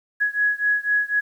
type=beating tone pair; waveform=sine; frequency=1673 / 1677 Hz; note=G#6 / G#6; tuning=+12 / +16 cents; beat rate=4 Hz; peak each=-21 / -22 dBFS; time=0.2-1.21 s; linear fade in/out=20 ms; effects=9-bit